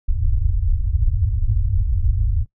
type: low-pass noise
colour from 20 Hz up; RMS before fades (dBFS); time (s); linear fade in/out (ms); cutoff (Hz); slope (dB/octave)
pink; -18; 0.08-2.46; 10; 110; 96
effects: noise-tail reverb RT60 0.1 s tail -19 dB re dry